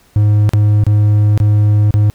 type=tone with dropouts; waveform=triangle; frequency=104.7 Hz; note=G#2; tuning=15 cents sharp; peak=-5 dBFS; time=0.16-2.1 s; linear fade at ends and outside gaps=0 ms; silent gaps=0.492-0.535 / 0.838-0.866 / 1.376-1.401 / 1.908-1.94 s; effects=pink hiss -50 dBFS RMS until 2.14 s